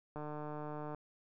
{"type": "click train", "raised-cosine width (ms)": 1, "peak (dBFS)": -30, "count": 119, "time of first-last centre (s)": [0.16, 0.947], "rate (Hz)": 150, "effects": []}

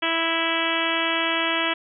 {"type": "harmonic tone", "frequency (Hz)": 329.6, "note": "E4", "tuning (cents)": 0, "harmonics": [1, 2, 3, 4, 5, 6, 7, 8, 9, 10], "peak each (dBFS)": [-30, -30, -30, -30, -30, -30, -30, -30, -30, -30], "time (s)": [0.02, 1.74], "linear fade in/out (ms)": 10, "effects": []}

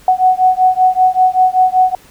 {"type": "beating tone pair", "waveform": "sine", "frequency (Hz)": [740, 745.2], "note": ["F#5", "F#5"], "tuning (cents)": [0, 12], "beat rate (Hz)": 5.2, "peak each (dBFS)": -11, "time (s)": [0.08, 1.95], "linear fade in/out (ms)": 2, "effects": ["pink hiss -44 dBFS RMS until 2.1 s"]}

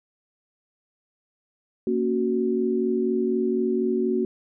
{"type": "chord", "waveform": "sine", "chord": "F# major", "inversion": "first", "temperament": "equal", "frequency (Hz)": [233.1, 277.2, 370], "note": ["A#3", "C#4", "F#4"], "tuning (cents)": [0, 0, 0], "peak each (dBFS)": [-25, -29, -23], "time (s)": [1.87, 4.25], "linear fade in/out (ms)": 2, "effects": []}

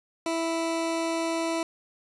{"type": "tone", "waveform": "20% pulse", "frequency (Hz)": 329.6, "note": "E4", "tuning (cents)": 0, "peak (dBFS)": -21, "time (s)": [0.26, 1.63], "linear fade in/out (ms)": 2, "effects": ["resampled to 24000 Hz", "9-bit"]}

